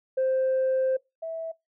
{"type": "tone pair in turn", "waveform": "sine", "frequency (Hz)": [523.3, 653.2], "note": ["C5", "E5"], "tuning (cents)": [0, -16], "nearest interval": "major third", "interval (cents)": 384, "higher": "second", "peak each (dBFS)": [-20, -30], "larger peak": "first", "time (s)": [[0.17, 0.97], [1.22, 1.52]], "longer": "first", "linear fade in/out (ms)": 10, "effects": ["noise-tail reverb RT60 0.2 s tail -23 dB re dry", "tanh soft clip ceiling -19 dBFS"]}